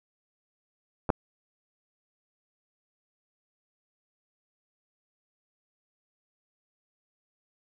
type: clicks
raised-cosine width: 1 ms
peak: -15 / -7 dBFS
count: 2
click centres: 1.092 / 1.102 s
effects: none